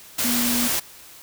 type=tone in noise; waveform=sine; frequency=240.9 Hz; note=B3; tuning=43 cents flat; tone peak=-23 dBFS; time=0.24-0.68 s; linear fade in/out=10 ms; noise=white; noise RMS=-23 dBFS; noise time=0.18-0.8 s; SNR=-3 dB; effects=white hiss -45 dBFS RMS until 1.22 s